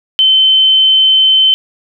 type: tone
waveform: sine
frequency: 3075 Hz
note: G7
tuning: 34 cents flat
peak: -5 dBFS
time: 0.19-1.54 s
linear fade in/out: 0 ms
effects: none